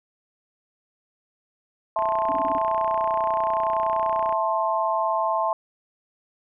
sine chord, A minor, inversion second, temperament just, 660 / 880 / 1056 Hz, E5 / A5 / C6, +2 / 0 / +16 cents, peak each -25 dBFS, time 1.96-5.53 s, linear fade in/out 2 ms
click train, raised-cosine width 0.5 ms, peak -21 dBFS, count 72, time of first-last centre 1.99-4.326 s, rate 30.4 Hz
sine tone bursts, 280 Hz, C#4, 18 cents sharp, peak -30 dBFS, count 6, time 2.29-2.575 s, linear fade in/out 0 ms, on 25 ms, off 27 ms
effects none

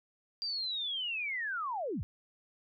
sine linear sweep, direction down, 4775 to 51.91 Hz, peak -33 dBFS, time 0.42-2.03 s, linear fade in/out 0 ms, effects none

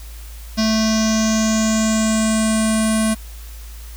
square tone with low-pass filter sweep, 219.5 Hz, A3, 4 cents flat, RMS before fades -17 dBFS, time 0.57-3.15 s, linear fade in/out 20 ms, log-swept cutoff 5300 to 9900 Hz, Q 6.3, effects added 55 Hz sine -32 dBFS peak until 3.96 s + white hiss -43 dBFS RMS until 3.96 s

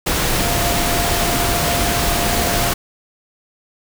sine tone in noise, 695 Hz, F5, 9 cents flat, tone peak -23 dBFS, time 0.4-2.73 s, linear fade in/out 10 ms, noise pink, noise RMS -18 dBFS, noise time 0.06-2.74 s, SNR -8 dB, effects none

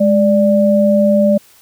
sine tone pair together, 207.7 / 588.3 Hz, G#3 / D5, 0 / +3 cents, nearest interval octave + tritone, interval 1803 cents, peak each -11 dBFS, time 0-1.38 s, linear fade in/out 10 ms, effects white hiss -47 dBFS RMS until 1.61 s

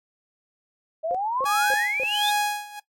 sine exponential sweep, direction up, 622.3 to 3729 Hz, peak -23 dBFS, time 1.03-2.31 s, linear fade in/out 20 ms
sine tone bursts, 526 Hz, C5, 9 cents sharp, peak -26 dBFS, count 4, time 1.11-2.034 s, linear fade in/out 0 ms, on 36 ms, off 260 ms
sawtooth tone with tremolo, 830.6 Hz, G#5, in tune, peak -16 dBFS, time 1.45-2.8 s, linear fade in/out 10 ms, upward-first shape sine, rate 1.4 Hz, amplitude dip 90%
effects noise-tail reverb RT60 0.1 s tail -17 dB re dry + MP3 64 kbps

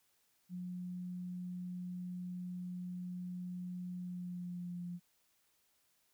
sine tone with pitch glide, 179.7 to 175.6 Hz, F3 to F3, +50 to +10 cents, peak -40 dBFS, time 0.49-5 s, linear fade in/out 50 ms, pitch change -40 cents, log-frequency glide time 3.98-4.84 s, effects white hiss -75 dBFS RMS until 6.13 s

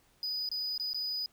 triangle tone with dropouts, 4965 Hz, D#8, 5 cents flat, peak -31 dBFS, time 0.23-1.26 s, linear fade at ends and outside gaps 1 ms, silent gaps 0.49-0.515 / 0.778-0.798 / 0.932-0.945 s, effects pink hiss -67 dBFS RMS until 1.32 s

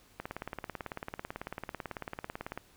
click train, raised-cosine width 0.5 ms, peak -22 dBFS, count 44, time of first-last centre 0.2-2.576 s, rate 18.1 Hz, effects pink hiss -62 dBFS RMS until 2.76 s

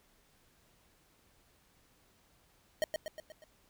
square tone with echo, 624 Hz, D#5, 5 cents sharp, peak -28 dBFS, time 2.82-2.84 s, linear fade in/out 0 ms, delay 120 ms, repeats 5, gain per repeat -5 dB, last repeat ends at 3.44 s, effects pink hiss -68 dBFS RMS until 3.69 s

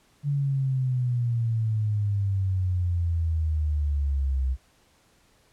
sine exponential sweep, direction down, 144.8 to 64 Hz, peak -22 dBFS, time 0.23-4.57 s, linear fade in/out 50 ms, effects pink hiss -62 dBFS RMS until 5.52 s + low-pass 11000 Hz 12 dB/octave

